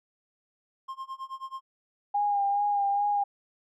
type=tone with tremolo; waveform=triangle; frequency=1062 Hz; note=C6; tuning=25 cents sharp; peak=-31 dBFS; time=0.88-1.61 s; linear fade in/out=10 ms; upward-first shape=sine; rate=9.3 Hz; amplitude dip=95%
type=tone with vibrato; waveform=sine; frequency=811 Hz; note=G#5; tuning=41 cents flat; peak=-23 dBFS; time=2.14-3.24 s; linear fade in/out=10 ms; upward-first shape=sine; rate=2.4 Hz; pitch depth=28 cents each way
effects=none